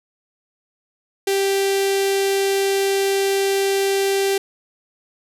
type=tone with notch filter; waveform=sawtooth; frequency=392 Hz; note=G4; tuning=in tune; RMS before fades=-19 dBFS; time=1.27-4.38 s; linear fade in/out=5 ms; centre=1100 Hz; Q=0.91; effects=resampled to 32000 Hz + 9-bit